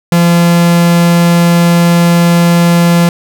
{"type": "tone", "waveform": "45% pulse", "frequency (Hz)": 171.5, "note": "F3", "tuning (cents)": -31, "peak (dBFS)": -5, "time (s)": [0.12, 3.09], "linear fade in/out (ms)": 2, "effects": []}